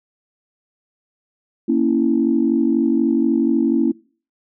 sine chord, A# diminished, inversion none, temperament equal, 233.1 / 277.2 / 329.6 Hz, A#3 / C#4 / E4, 0 / 0 / 0 cents, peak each -18 dBFS, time 1.68-3.92 s, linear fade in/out 10 ms, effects noise-tail reverb RT60 0.4 s tail -22 dB re dry + tanh soft clip ceiling -4 dBFS

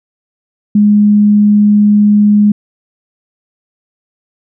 sine tone, 207.7 Hz, G#3, in tune, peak -4 dBFS, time 0.75-2.52 s, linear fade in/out 5 ms, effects none

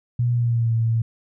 sine tone with pitch glide, 120.8 to 114.02 Hz, B2 to A#2, -38 to -38 cents, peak -17 dBFS, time 0.19-1.02 s, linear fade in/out 5 ms, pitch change -100 cents, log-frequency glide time 0.32-0.74 s, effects none

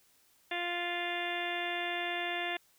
harmonic tone, 349.2 Hz, F4, in tune, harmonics 1 / 2 / 3 / 4 / 5 / 6 / 7 / 8 / 9 / 10, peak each -41 / -38 / -47 / -48 / -39 / -40 / -44 / -42 / -52 / -43 dBFS, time 0.51-2.57 s, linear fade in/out 5 ms, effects white hiss -67 dBFS RMS until 2.78 s

